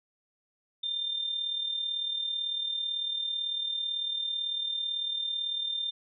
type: tone with amplitude modulation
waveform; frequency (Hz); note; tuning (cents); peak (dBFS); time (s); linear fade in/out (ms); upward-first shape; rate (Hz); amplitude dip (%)
sine; 3600; A7; +39; -27; 0.83-5.91; 10; sine; 38; 55
effects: none